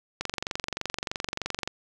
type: click train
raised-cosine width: 0.2 ms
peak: -12 dBFS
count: 35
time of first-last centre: 0.21-1.676 s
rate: 23.2 Hz
effects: none